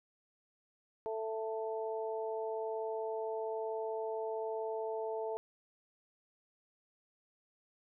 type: harmonic tone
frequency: 221.1 Hz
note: A3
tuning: 9 cents sharp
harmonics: 2 / 3 / 4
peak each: -37 / -41 / -43 dBFS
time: 1.06-5.37 s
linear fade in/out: 0 ms
effects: none